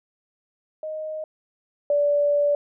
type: tone pair in turn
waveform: sine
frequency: 622.3 / 580.2 Hz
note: D#5 / D5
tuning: 0 / -21 cents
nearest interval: minor second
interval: 121 cents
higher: first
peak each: -28 / -17 dBFS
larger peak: second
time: 0.83-1.24 / 1.9-2.55 s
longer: second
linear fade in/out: 2 ms
effects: none